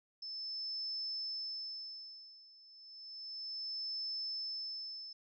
sine tone with tremolo, 5260 Hz, E8, 5 cents flat, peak -37 dBFS, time 0.22-5.13 s, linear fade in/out 5 ms, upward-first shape sine, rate 0.32 Hz, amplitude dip 90%, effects none

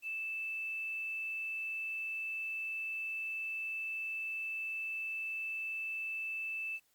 sine tone with quantisation, 2637 Hz, E7, in tune, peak -36 dBFS, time 0.02-6.8 s, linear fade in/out 50 ms, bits 10, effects white hiss -73 dBFS RMS until 6.94 s + Opus 48 kbps

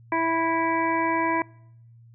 harmonic tone, 328.9 Hz, E4, 4 cents flat, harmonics 1 / 2 / 3 / 5 / 6 / 7, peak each -27 / -30 / -24 / -33 / -33 / -33 dBFS, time 0.12-1.42 s, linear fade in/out 2 ms, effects noise-tail reverb RT60 0.7 s tail -24 dB re dry + added 116 Hz sine -48 dBFS peak until 2.14 s

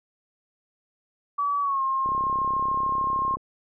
sine tone with pitch glide, 1144 to 1067.4 Hz, D6 to C6, -46 to +34 cents, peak -22 dBFS, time 1.38-3.36 s, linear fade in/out 10 ms, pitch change -120 cents, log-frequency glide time 1.61-1.82 s
click train, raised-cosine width 2 ms, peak -25 dBFS, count 45, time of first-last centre 2.06-3.37 s, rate 33.6 Hz
effects none

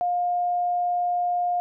sine tone, 709 Hz, F5, 26 cents sharp, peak -21 dBFS, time 0.01-1.6 s, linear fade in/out 0 ms, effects none

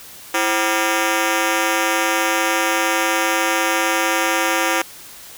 10% pulse ring-modulated tone, 430.9 Hz, A4, 36 cents flat, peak -5 dBFS, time 0.34-4.82 s, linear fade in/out 5 ms, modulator 97.5 Hz, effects white hiss -39 dBFS RMS until 5.37 s

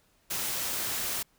white noise, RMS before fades -32 dBFS, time 0.3-1.23 s, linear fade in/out 10 ms, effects pink hiss -67 dBFS RMS until 1.38 s

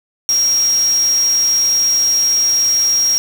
sine tone in noise, 5610 Hz, F8, 7 cents sharp, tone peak -11 dBFS, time 0.29-3.18 s, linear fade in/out 0 ms, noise white, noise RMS -28 dBFS, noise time 0.29-3.18 s, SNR +14 dB, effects none

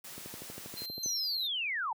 white noise, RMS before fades -46 dBFS, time 0.04-0.86 s, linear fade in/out 5 ms
click train, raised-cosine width 2 ms, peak -31 dBFS, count 12, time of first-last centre 0.18-1.06 s, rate 12.5 Hz
square tone, 4134 Hz, C8, 22 cents flat, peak -39 dBFS, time 0.76-1.48 s, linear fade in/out 20 ms
sine linear sweep, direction down, 6272 to 815 Hz, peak -31 dBFS, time 1.03-1.93 s, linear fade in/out 5 ms
effects high-pass 100 Hz 12 dB/octave

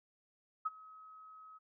sine tone with ADSR envelope, 1276 Hz, D#6, 43 cents sharp, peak -30 dBFS, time 0.65-1.59 s, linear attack 12 ms, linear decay 29 ms, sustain -22 dB, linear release 23 ms, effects none

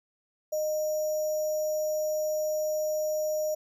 sine tone with sample-and-hold, 614 Hz, D#5, 23 cents flat, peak -26 dBFS, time 0.52-3.55 s, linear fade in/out 10 ms, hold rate 6300 Hz, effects none

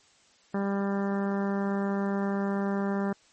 harmonic tone, 198.3 Hz, G3, 20 cents sharp, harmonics 1 / 2 / 3 / 4 / 5 / 6 / 7 / 8 / 9, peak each -27 / -33 / -37 / -39 / -41 / -43 / -44 / -45 / -46 dBFS, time 0.54-3.13 s, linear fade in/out 5 ms, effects white hiss -61 dBFS RMS until 3.32 s + MP3 32 kbps

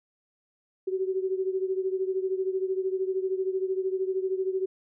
sine beating tone pair, 375.5 / 388.5 Hz, F#4 / G4, +26 / -16 cents, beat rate 13 Hz, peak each -27 / -31 dBFS, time 0.87-4.66 s, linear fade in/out 10 ms, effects none

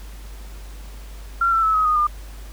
sine tone with pitch steps, 1372 / 1336.8 / 1302.5 / 1269.1 / 1236.5 / 1204.8 Hz, F6 / E6 / E6 / D#6 / D#6 / D6, -31 / +24 / -21 / +34 / -11 / +44 cents, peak -15 dBFS, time 1.41-2.07 s, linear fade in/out 5 ms, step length 110 ms, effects added 50 Hz sine -34 dBFS peak until 2.52 s + pink hiss -46 dBFS RMS until 2.52 s

